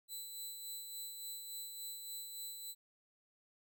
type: tone with tremolo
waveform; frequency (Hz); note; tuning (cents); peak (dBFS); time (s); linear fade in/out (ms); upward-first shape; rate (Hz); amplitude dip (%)
10% pulse; 4000; B7; +21; -35; 0.08-2.75; 50; sine; 3.5; 40
effects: none